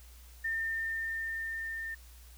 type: tone with level ramp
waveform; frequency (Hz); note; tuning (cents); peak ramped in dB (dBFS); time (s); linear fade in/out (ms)
sine; 1808; A6; +47; -30 to -36; 0.44-1.95; 10
effects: added 60 Hz sine -51 dBFS peak until 2.37 s + white hiss -59 dBFS RMS until 2.37 s